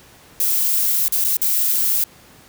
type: noise with dropouts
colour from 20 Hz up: violet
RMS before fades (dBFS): -18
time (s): 0.4-2.04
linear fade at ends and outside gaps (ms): 2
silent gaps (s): 1.082-1.122 / 1.242-1.247 / 1.369-1.416
effects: pink hiss -47 dBFS RMS until 2.48 s + high-pass 60 Hz 12 dB/octave